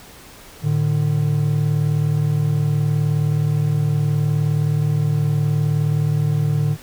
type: tone pair together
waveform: triangle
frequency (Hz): 110.76 / 150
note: A2 / D3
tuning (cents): +12 / +37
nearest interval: perfect fourth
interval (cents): 525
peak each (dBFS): -19 / -15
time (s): 0.62-6.77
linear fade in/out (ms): 50
effects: pink hiss -42 dBFS RMS until 6.82 s